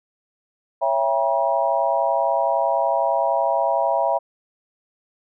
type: chord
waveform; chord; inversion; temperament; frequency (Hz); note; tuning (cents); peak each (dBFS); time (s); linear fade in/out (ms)
sine; C# diminished seventh; none; just; 554.4 / 665.2 / 798.3 / 957.9; C#5 / E5 / G5 / Bb5; 0 / +16 / +31 / +47; -24 / -21 / -24 / -23; 0.81-4.19; 20
effects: none